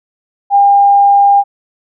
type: tone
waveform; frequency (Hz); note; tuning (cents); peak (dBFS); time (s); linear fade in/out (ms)
sine; 803; G5; +41; -4; 0.5-1.44; 50
effects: none